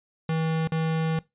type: tone with dropouts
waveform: square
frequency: 160.8 Hz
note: E3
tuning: 43 cents flat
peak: -24 dBFS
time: 0.29-1.19 s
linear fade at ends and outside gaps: 2 ms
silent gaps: 0.674-0.72 s
effects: noise-tail reverb RT60 0.2 s tail -21 dB re dry + resampled to 8000 Hz